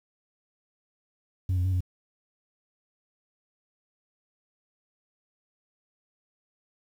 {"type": "tone with pitch steps", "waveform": "sine", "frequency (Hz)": [92.5, 89.5, 93.7, 90.6], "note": ["F#2", "F2", "F#2", "F#2"], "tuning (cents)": [0, 43, 22, -36], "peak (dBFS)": -20, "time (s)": [1.49, 1.806], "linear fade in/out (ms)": 5, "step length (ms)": 79, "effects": ["tanh soft clip ceiling -22 dBFS", "9-bit"]}